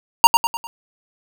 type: tone with echo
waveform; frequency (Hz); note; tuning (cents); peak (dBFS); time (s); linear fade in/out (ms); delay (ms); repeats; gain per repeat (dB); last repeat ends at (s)
square; 932.3; A#5; 0; -4; 0.24-0.27; 0; 100; 4; -7; 0.67
effects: none